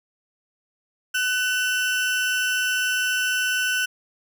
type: tone pair together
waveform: 35% pulse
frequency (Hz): 1502.4 / 2712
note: F#6 / E7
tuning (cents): +26 / +49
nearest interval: minor seventh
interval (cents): 1023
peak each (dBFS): -20 / -27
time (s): 1.14-3.86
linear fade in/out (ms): 10
effects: none